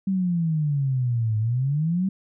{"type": "exponential two-way sweep", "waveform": "sine", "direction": "down then up", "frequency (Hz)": [196, 106.6, 196], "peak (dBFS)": -20, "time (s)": [0.07, 2.09], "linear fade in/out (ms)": 5, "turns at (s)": 1.38, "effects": []}